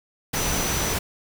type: tone in noise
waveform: sine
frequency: 5950 Hz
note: F#8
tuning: 9 cents sharp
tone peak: -30 dBFS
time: 0.35-0.94 s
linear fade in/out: 10 ms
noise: pink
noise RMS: -25 dBFS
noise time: 0.33-0.99 s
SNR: -8 dB
effects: none